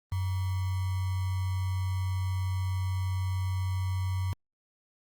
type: tone with sample-and-hold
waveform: sine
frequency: 93.4 Hz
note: F#2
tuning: 17 cents sharp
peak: -27 dBFS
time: 0.12-4.33 s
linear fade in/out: 0 ms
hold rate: 1050 Hz
effects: Opus 24 kbps